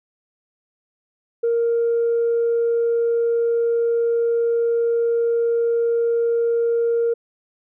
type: tone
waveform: sine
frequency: 466.2 Hz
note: A#4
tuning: in tune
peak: -15 dBFS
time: 1.43-7.14 s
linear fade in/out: 10 ms
effects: tanh soft clip ceiling -13 dBFS